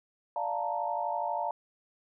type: chord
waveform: sine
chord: Bb major seventh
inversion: first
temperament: equal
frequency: 587.3 / 698.5 / 880 / 932.3 Hz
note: D5 / F5 / A5 / Bb5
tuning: 0 / 0 / 0 / 0 cents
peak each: -37 / -34 / -34 / -35 dBFS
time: 0.36-1.51 s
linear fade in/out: 2 ms
effects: none